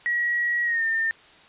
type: tone with pitch glide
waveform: sine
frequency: 1913 to 1807.7 Hz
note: A#6 to A6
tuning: +44 to +46 cents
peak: -21 dBFS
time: 0.06-1.11 s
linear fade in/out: 0 ms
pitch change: -98 cents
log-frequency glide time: 0.64-0.84 s
effects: white hiss -51 dBFS RMS until 1.48 s + resampled to 8000 Hz

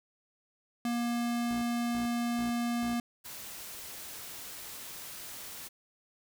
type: tone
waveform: square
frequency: 237.6 Hz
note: A#3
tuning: 33 cents sharp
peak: -30 dBFS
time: 0.85-3 s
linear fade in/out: 2 ms
type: tone bursts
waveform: 10% pulse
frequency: 59.6 Hz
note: A#1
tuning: 39 cents sharp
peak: -36 dBFS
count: 4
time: 1.51-2.94 s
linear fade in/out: 0 ms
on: 110 ms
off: 330 ms
type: noise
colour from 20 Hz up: white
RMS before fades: -44 dBFS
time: 3.24-5.69 s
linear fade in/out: 20 ms
effects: none

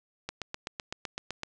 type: click train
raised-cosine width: 0.2 ms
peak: -17 dBFS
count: 10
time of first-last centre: 0.29-1.434 s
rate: 7.87 Hz
effects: resampled to 24000 Hz + 9-bit

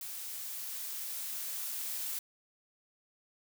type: noise with level ramp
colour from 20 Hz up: blue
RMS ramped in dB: -42 to -37 dBFS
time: 0.01-2.19 s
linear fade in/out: 2 ms
effects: none

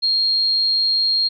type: tone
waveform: sine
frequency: 4235 Hz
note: C8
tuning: 20 cents sharp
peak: -15 dBFS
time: 0.02-1.29 s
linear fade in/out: 20 ms
effects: none

